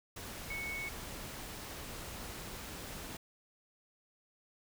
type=tone in noise; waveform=sine; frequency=2215 Hz; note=C#7; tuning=2 cents flat; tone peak=-38 dBFS; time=0.5-0.89 s; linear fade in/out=5 ms; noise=pink; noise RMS=-45 dBFS; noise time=0.16-3.17 s; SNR=+4 dB; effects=none